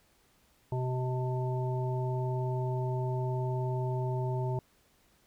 harmonic tone, 127.2 Hz, C3, 48 cents flat, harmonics 1 / 3 / 5 / 7, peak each -30 / -37 / -41 / -40 dBFS, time 0.72-4.59 s, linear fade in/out 2 ms, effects pink hiss -67 dBFS RMS until 5.26 s

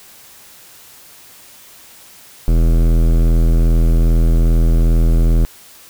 sine tone with hard clipping, 41.24 Hz, E1, 2 cents sharp, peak -11 dBFS, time 2.48-5.45 s, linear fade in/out 0 ms, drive 17 dB, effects white hiss -42 dBFS RMS until 5.89 s

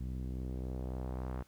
sawtooth tone with low-pass filter sweep, 63.6 Hz, C2, 48 cents flat, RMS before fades -39 dBFS, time 0-1.43 s, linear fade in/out 10 ms, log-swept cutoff 200 to 1300 Hz, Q 1.1, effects pink hiss -67 dBFS RMS until 1.47 s

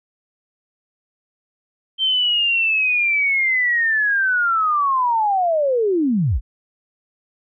sine linear sweep, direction down, 3136 to 32.76 Hz, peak -15 dBFS, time 1.98-6.41 s, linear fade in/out 50 ms, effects none

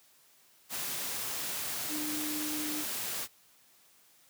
sine tone in noise, 303.1 Hz, D#4, 45 cents flat, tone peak -36 dBFS, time 1.88-2.85 s, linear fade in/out 50 ms, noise white, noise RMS -36 dBFS, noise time 0.69-3.28 s, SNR -3 dB, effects white hiss -63 dBFS RMS until 4.29 s + high-pass 100 Hz 12 dB/octave

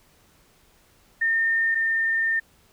sine tone pair in turn, 1818 / 1810.9 Hz, A#6 / A6, -44 / +49 cents, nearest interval unison, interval 7 cents, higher first, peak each -19 / -20 dBFS, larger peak first, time 1.21-1.75 / 1.75-2.4 s, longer second, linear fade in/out 10 ms, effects pink hiss -59 dBFS RMS until 2.72 s

